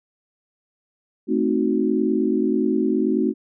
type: chord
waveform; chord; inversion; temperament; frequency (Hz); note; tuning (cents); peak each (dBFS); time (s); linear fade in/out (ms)
sine; A diminished seventh; none; equal; 220 / 261.6 / 311.1 / 370; A3 / C4 / Eb4 / Gb4; 0 / 0 / 0 / 0; -23; 1.27-3.34; 50
effects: none